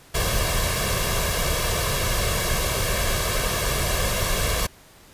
pink noise with comb filter, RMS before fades -23 dBFS, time 0.14-4.67 s, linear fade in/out 10 ms, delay 1.8 ms, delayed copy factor +0.7, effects pink hiss -50 dBFS RMS until 5.13 s + resampled to 32000 Hz

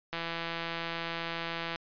click train, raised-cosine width 0.3 ms, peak -19 dBFS, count 273, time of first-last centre 0.13-1.759 s, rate 167 Hz, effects resampled to 11025 Hz

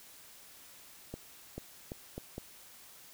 accelerating click train, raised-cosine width 2 ms, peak -26 dBFS, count 5, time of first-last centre 1.14-2.381 s, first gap 440 ms, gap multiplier 0.77, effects white hiss -55 dBFS RMS until 3.13 s

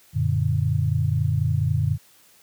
sine chord, Gb augmented, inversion none, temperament equal, 92.5 / 116.54 / 146.83 Hz, Gb2 / Bb2 / D3, 0 / 0 / 0 cents, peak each -23 dBFS, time 0.13-1.98 s, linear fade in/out 50 ms, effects white hiss -55 dBFS RMS until 2.42 s + high-pass 60 Hz 12 dB/octave

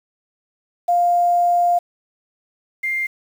sine tone pair in turn, 700 / 2104 Hz, F5 / C7, +4 / +9 cents, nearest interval octave + perfect fifth, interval 1905 cents, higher second, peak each -13 / -19 dBFS, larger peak first, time 0.88-1.79 / 2.83-3.07 s, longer first, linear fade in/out 10 ms, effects 7-bit

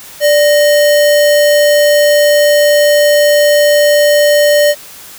sine tone with sample-and-hold, 587.3 Hz, D5, in tune, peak -5 dBFS, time 0.2-4.75 s, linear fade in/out 50 ms, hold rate 2450 Hz, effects white hiss -33 dBFS RMS until 5.18 s

